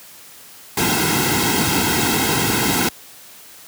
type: noise with comb filter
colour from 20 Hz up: pink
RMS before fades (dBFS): -18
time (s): 0.77-2.89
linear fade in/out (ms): 5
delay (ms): 1.7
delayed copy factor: -1
effects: white hiss -42 dBFS RMS until 3.67 s + high-pass 80 Hz 12 dB/octave